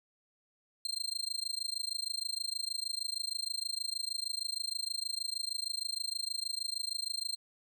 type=tone with amplitude modulation; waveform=35% pulse; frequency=4169 Hz; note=C8; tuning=7 cents flat; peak=-29 dBFS; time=0.85-7.36 s; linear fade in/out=2 ms; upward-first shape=sine; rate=26.4 Hz; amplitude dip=100%; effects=none